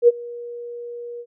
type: tone with ADSR envelope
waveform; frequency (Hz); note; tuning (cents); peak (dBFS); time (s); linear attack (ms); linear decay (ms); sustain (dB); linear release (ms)
sine; 477.2; A#4; +41; -6; 0.02-1.26; 60; 29; -24; 59
effects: none